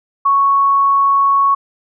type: tone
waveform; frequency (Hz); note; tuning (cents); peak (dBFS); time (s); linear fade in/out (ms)
sine; 1108.7; C#6; 0; -9; 0.25-1.55; 10
effects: none